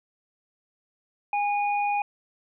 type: tone pair together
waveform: sine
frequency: 820 / 2457 Hz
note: G#5 / D#7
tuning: -22 / -22 cents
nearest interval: octave + perfect fifth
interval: 1900 cents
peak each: -23 / -31 dBFS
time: 1.33-2.02 s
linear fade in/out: 2 ms
effects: none